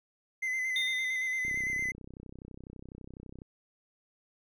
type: tone with vibrato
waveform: triangle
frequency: 2047 Hz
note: C7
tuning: 38 cents flat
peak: -28 dBFS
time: 0.42-1.92 s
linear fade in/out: 10 ms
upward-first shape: square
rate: 8.8 Hz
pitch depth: 28 cents each way
type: tone with exponential decay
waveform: triangle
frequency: 3636 Hz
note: A#7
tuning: 44 cents flat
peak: -27 dBFS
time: 0.76-1.64 s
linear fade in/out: 1 ms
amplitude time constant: 190 ms
type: click train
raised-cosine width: 3 ms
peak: -33 dBFS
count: 64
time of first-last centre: 1.45-3.419 s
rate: 32 Hz
effects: none